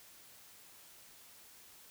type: silence
effects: white hiss -58 dBFS RMS until 1.9 s